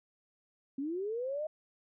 sine linear sweep, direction up, 261.6 to 630 Hz, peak -33 dBFS, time 0.78-1.47 s, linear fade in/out 5 ms, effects none

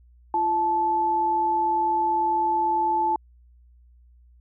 sine tone pair together, 341.8 / 871 Hz, F4 / A5, -37 / -18 cents, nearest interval octave + major third, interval 1619 cents, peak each -30 / -20 dBFS, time 0.34-3.16 s, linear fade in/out 2 ms, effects added 60 Hz sine -51 dBFS peak until 4.4 s

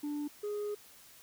sine tone pair in turn, 293.7 / 415.4 Hz, D4 / G#4, 0 / 0 cents, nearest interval tritone, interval 600 cents, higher second, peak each -31 / -31 dBFS, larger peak neither, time 0.03-0.28 / 0.43-0.75 s, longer second, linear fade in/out 10 ms, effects tanh soft clip ceiling -33 dBFS + white hiss -57 dBFS RMS until 1.22 s

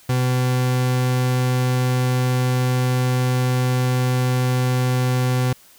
40% pulse tone, 126.6 Hz, B2, 43 cents sharp, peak -16 dBFS, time 0.09-5.53 s, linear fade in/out 5 ms, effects white hiss -50 dBFS RMS until 5.78 s

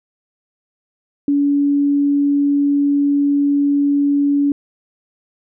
sine tone, 284.8 Hz, C#4, 47 cents sharp, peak -12 dBFS, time 1.28-4.52 s, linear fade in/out 2 ms, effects none

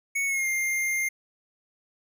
square tone with pitch glide, 2217 to 2111 Hz, C#7 to C7, 0 to +15 cents, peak -25 dBFS, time 0.15-1.09 s, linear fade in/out 10 ms, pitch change -85 cents, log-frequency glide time 0.26-0.47 s, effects none

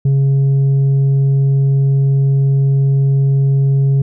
sine tone with tanh clipping, 137.2 Hz, C#3, 17 cents flat, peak -10 dBFS, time 0.05-4.02 s, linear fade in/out 5 ms, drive 3 dB, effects none

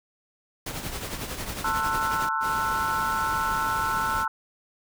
pink noise with tremolo, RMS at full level -31 dBFS, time 0.66-2.29 s, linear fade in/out 5 ms, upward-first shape triangle, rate 11 Hz, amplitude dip 60%
sine chord, F# half-diminished seventh, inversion first, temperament just, 888 / 1065.6 / 1332 / 1480 Hz, A5 / C6 / E6 / F#6, +16 / +31 / +18 / 0 cents, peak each -29 / -32 / -27 / -31 dBFS, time 1.64-4.28 s, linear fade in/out 5 ms
pink noise, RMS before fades -35 dBFS, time 2.4-4.26 s, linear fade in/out 50 ms
effects none

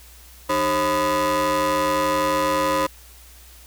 30% pulse ring-modulated tone, 233.1 Hz, A#3, in tune, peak -13 dBFS, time 0.49-2.87 s, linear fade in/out 10 ms, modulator 770 Hz, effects added 60 Hz sine -46 dBFS peak until 3.66 s + white hiss -48 dBFS RMS until 3.66 s

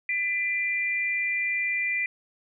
sine tone pair together, 2000 / 2378 Hz, B6 / D7, +21 / +21 cents, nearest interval minor third, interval 300 cents, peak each -27 dBFS, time 0.09-2.06 s, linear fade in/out 2 ms, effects none

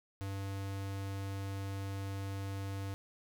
square tone, 98 Hz, G2, in tune, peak -38 dBFS, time 0.21-2.94 s, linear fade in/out 0 ms, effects none

